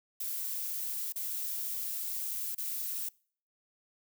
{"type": "noise with dropouts", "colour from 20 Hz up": "violet", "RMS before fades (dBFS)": -36, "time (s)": [0.2, 3.09], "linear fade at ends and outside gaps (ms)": 5, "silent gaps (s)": [[1.124, 1.158], [2.549, 2.579]], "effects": ["noise-tail reverb RT60 0.5 s tail -25 dB re dry"]}